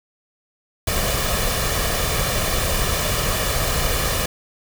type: noise with comb filter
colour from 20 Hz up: pink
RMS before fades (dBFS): -21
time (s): 0.87-4.26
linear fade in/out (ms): 5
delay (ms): 1.7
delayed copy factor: +0.55
effects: none